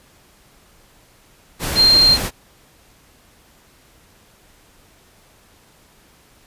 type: tone in noise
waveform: sine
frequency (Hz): 4188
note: C8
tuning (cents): +1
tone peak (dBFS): -9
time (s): 1.75-2.18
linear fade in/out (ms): 50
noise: pink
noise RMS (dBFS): -23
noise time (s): 1.59-2.31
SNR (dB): +11
effects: pink hiss -52 dBFS RMS until 6.46 s + resampled to 32000 Hz